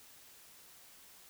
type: silence
effects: white hiss -58 dBFS RMS until 1.29 s